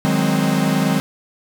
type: chord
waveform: 45% pulse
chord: Ab dominant seventh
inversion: second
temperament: equal with one note detuned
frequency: 155.56 / 185 / 205.7 / 261.6 Hz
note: Eb3 / Gb3 / Ab3 / C4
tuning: 0 / 0 / -16 / 0 cents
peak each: -21 dBFS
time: 0.05-1 s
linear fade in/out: 0 ms
effects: none